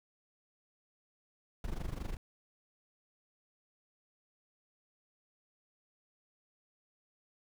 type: noise with amplitude modulation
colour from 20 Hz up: brown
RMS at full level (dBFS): -35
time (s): 1.64-2.17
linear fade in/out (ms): 2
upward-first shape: sine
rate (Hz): 24.7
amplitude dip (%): 80
effects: none